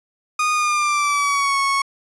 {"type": "tone with pitch glide", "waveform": "30% pulse", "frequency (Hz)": [1231, 1103], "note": ["D#6", "C#6"], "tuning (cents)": [-19, -9], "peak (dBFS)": -14, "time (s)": [0.39, 1.82], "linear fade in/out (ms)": 5, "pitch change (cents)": -190, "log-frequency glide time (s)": [0.53, 1.58], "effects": ["resampled to 22050 Hz"]}